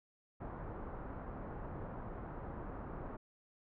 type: low-pass noise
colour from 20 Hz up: pink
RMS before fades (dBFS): -45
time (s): 0.4-3.17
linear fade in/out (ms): 10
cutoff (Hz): 1300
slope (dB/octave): 24
effects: none